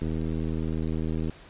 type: click train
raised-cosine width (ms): 3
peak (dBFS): -18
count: 103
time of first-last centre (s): 0.02-1.297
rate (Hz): 79.9
effects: pink hiss -50 dBFS RMS until 1.49 s + resampled to 8000 Hz